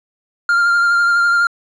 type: tone with vibrato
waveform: triangle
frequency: 1396.9 Hz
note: F6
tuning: in tune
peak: -9 dBFS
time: 0.49-1.47 s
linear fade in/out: 2 ms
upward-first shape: sine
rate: 12 Hz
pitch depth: 18 cents each way
effects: resampled to 22050 Hz